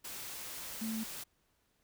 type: tone in noise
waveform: sine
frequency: 221.8 Hz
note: A3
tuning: 14 cents sharp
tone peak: -35 dBFS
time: 0.81-1.04 s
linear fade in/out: 10 ms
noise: white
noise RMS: -44 dBFS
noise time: 0.04-1.24 s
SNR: +6 dB
effects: pink hiss -75 dBFS RMS until 1.83 s